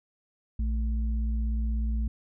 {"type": "tone pair together", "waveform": "sine", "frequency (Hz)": [58.27, 220], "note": ["A#1", "A3"], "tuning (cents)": [0, 0], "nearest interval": "octave + major seventh", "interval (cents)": 2300, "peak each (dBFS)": [-25, -37], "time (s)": [0.59, 2.08], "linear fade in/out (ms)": 5, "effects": []}